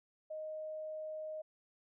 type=tone; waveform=sine; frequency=622.3 Hz; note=D#5; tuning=in tune; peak=-40 dBFS; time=0.3-1.42 s; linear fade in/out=10 ms; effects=none